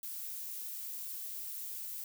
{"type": "noise", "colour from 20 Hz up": "violet", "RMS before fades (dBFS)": -42, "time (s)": [0.03, 2.04], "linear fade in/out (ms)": 2, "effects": []}